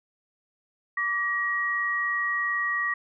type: tone pair together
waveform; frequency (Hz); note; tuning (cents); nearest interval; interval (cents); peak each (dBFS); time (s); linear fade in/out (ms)
sine; 1161 / 1898.6; D6 / A#6; -20 / +31; major sixth; 851; -30 / -25; 0.97-2.94; 5
effects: none